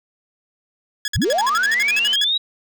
15% pulse tone bursts, 1682 Hz, G#6, 22 cents sharp, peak -14 dBFS, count 15, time 1.05-2.242 s, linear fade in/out 2 ms, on 30 ms, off 53 ms
sine linear sweep, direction up, 38.39 to 3889 Hz, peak -16 dBFS, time 1.15-2.38 s, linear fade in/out 10 ms
click train, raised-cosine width 0.2 ms, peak -21 dBFS, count 208, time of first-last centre 1.25-2.138 s, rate 233 Hz
effects none

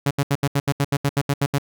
sawtooth tone bursts, 141 Hz, C#3, 30 cents sharp, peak -13 dBFS, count 13, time 0.06-1.584 s, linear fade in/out 5 ms, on 48 ms, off 75 ms, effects none

